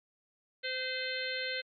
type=harmonic tone with a mistuned harmonic; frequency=515 Hz; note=C5; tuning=28 cents flat; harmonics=1 / 3 / 4 / 5 / 6 / 7 / 8; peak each=-40 / -39 / -39 / -44 / -43 / -44 / -40 dBFS; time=0.63-1.62 s; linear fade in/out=20 ms; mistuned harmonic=8; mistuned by=+22 cents; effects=MP3 96 kbps